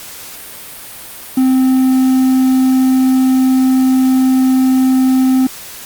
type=tone with quantisation; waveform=triangle; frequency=260 Hz; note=C4; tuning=11 cents flat; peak=-6 dBFS; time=1.37-5.47 s; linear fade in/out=5 ms; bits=6; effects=white hiss -31 dBFS RMS until 5.85 s + Opus 48 kbps